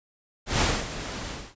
pink noise with ADSR envelope, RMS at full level -21 dBFS, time 0.46-1.55 s, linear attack 140 ms, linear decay 250 ms, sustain -13 dB, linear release 260 ms, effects resampled to 16000 Hz

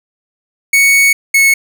45% pulse tone pair in turn, 2223 / 2199 Hz, C#7 / C#7, +4 / -14 cents, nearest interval unison, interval 18 cents, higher first, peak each -6 dBFS, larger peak neither, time 0.73-1.13 / 1.34-1.54 s, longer first, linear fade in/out 5 ms, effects none

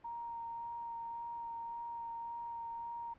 sine tone with vibrato, 932.3 Hz, A#5, in tune, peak -40 dBFS, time 0.04-3.14 s, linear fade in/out 10 ms, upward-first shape sine, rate 1.8 Hz, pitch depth 11 cents each way, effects pink hiss -65 dBFS RMS until 3.18 s + low-pass 2000 Hz 12 dB/octave

